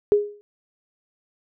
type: tone with exponential decay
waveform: sine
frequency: 413.3 Hz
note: G#4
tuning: 8 cents flat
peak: -10 dBFS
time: 0.12-0.41 s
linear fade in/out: 0 ms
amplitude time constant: 61 ms
effects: none